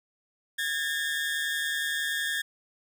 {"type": "tone pair together", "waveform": "30% pulse", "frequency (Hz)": [1646, 1796.7], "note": ["G#6", "A6"], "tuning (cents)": [-16, 36], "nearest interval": "major second", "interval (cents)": 152, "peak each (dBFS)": -28, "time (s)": [0.58, 2.42], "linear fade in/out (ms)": 10, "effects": []}